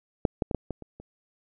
clicks, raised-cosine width 2 ms, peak -7 / -11 / -16 / -12 / -18 / -28 / -30 dBFS, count 7, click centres 0.252 / 0.422 / 0.512 / 0.547 / 0.707 / 0.823 / 1 s, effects none

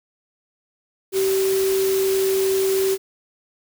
sine tone in noise, 384.7 Hz, G4, 33 cents flat, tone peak -17 dBFS, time 1.12-2.98 s, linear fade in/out 50 ms, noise white, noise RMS -29 dBFS, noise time 1.12-2.98 s, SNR +9 dB, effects none

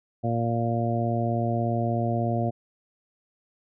harmonic tone, 116.6 Hz, A#2, 1 cent sharp, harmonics 1 / 2 / 3 / 4 / 5 / 6, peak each -26 / -29 / -33 / -37 / -32 / -30 dBFS, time 0.23-2.51 s, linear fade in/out 20 ms, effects none

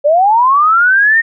sine linear sweep, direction up, 559 to 1864.7 Hz, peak -6 dBFS, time 0.04-1.22 s, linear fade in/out 20 ms, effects none

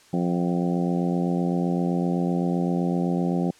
harmonic tone with a mistuned harmonic, 87.8 Hz, F2, 10 cents sharp, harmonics 2 / 3 / 4 / 5 / 6 / 7 / 8 / 9, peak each -23 / -28 / -30 / -36 / -35 / -39 / -38 / -36 dBFS, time 0.13-3.51 s, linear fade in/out 5 ms, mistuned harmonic 9, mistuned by -32 cents, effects white hiss -54 dBFS RMS until 3.59 s + low-pass 8000 Hz 12 dB/octave

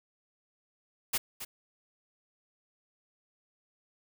white noise with echo, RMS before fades -29 dBFS, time 1.13-1.18 s, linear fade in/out 10 ms, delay 270 ms, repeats 1, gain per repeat -11 dB, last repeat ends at 1.45 s, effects none

